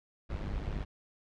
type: noise with amplitude modulation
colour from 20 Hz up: brown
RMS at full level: -33 dBFS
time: 0.29-0.85 s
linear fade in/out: 20 ms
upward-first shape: sine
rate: 101 Hz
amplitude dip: 70%
effects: low-pass 4000 Hz 12 dB/octave